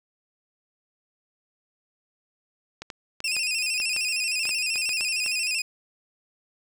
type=clicks; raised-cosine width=0.2 ms; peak=-18 dBFS; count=12; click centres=2.82 / 2.902 / 3.204 / 3.366 / 3.801 / 3.964 / 4.454 / 4.492 / 4.758 / 4.892 / 5.009 / 5.262 s
type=tone with vibrato; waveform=20% pulse; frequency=2593 Hz; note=E7; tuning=29 cents flat; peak=-19 dBFS; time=3.24-5.62 s; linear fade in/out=5 ms; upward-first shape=square; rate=13 Hz; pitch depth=70 cents each way
effects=none